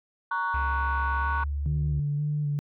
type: chord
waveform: sine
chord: F# major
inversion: first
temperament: equal with one note detuned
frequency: 932.3 / 1116.4 / 1480 Hz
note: A#5 / C#6 / F#6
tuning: 0 / +12 / 0 cents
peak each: -29 dBFS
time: 0.31-1.44 s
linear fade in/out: 5 ms
type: tone with pitch glide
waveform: sine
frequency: 68.9 to 71.7 Hz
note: C#2 to D2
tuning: -10 to -41 cents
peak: -26 dBFS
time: 0.54-2 s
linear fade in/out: 5 ms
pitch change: +69 cents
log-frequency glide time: 1.2-1.29 s
type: tone with vibrato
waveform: sine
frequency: 146.83 Hz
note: D3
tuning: in tune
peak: -24 dBFS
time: 1.66-2.59 s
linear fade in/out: 0 ms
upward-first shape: square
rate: 1.9 Hz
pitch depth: 21 cents each way
effects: tanh soft clip ceiling -18 dBFS